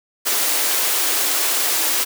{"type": "high-pass noise", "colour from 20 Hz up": "white", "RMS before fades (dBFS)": -19, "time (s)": [0.25, 2.05], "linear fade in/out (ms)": 20, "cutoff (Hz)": 280, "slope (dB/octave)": 48, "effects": []}